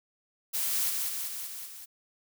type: noise with echo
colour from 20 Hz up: blue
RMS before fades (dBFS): -30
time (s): 0.53-0.91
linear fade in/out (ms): 20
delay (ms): 190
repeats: 5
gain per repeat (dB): -3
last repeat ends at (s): 1.86
effects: none